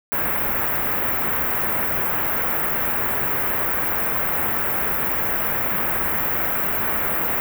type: band-stop noise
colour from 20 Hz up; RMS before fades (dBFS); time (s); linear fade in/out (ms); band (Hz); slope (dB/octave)
white; -22; 0.12-7.4; 0; 2000 to 16000; 24
effects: none